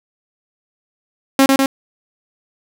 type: tone with echo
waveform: sawtooth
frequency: 270 Hz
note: C#4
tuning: 45 cents flat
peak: -4 dBFS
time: 1.39-1.46 s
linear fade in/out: 2 ms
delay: 100 ms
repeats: 2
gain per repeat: -2 dB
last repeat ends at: 1.66 s
effects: none